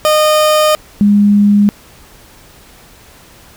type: tone pair in turn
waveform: 30% pulse / sine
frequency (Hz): 613 / 204.7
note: D#5 / G#3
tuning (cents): -26 / -25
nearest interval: octave + perfect fifth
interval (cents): 1899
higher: first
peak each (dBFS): -5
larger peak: neither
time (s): 0.05-0.75 / 1.01-1.69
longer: first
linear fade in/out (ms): 0
effects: pink hiss -41 dBFS RMS until 3.56 s